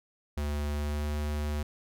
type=tone with pitch glide; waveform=square; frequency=73.42 to 74.44 Hz; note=D2 to D2; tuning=0 to +24 cents; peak=-30 dBFS; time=0.37-1.63 s; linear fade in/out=5 ms; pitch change=+24 cents; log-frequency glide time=0.74-1.11 s; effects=none